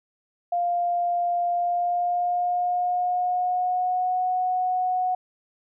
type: tone with pitch glide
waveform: sine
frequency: 700 to 734.8 Hz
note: F5 to F#5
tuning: +4 to -12 cents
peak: -21 dBFS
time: 0.52-5.15 s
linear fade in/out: 5 ms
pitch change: +84 cents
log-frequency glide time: 1.52-4.23 s
effects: none